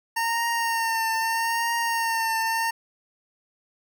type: tone with vibrato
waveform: 25% pulse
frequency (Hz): 915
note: A#5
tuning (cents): -32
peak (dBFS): -19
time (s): 0.16-2.71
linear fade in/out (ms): 10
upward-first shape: triangle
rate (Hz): 0.79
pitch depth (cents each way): 37
effects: none